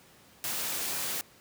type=noise; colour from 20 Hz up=white; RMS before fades=-33 dBFS; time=0.44-1.21 s; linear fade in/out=0 ms; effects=pink hiss -57 dBFS RMS until 1.4 s + high-pass 100 Hz 12 dB/octave